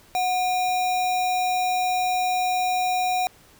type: tone with sample-and-hold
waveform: sine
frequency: 733 Hz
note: F#5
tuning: 16 cents flat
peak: -20 dBFS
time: 0.15-3.27 s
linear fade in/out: 0 ms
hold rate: 3150 Hz
effects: pink hiss -53 dBFS RMS until 3.59 s